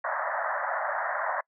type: band-pass noise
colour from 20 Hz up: pink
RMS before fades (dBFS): -30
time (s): 0.04-1.41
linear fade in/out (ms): 5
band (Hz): 570 to 1900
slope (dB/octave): 96
effects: noise-tail reverb RT60 0.1 s tail -26 dB re dry